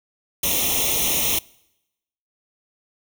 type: noise with comb filter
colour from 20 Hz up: white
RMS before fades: -21 dBFS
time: 0.43-1.39 s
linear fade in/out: 5 ms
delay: 0.32 ms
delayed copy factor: +1
effects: noise-tail reverb RT60 0.9 s tail -25 dB re dry